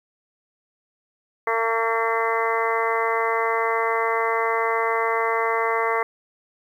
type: harmonic tone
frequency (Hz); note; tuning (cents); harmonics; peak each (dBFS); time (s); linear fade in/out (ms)
227; A#3; -46; 2 / 3 / 4 / 5 / 6 / 7 / 8 / 9; -25 / -29 / -27 / -25 / -33 / -35 / -32 / -28; 1.47-6.03; 2
effects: 9-bit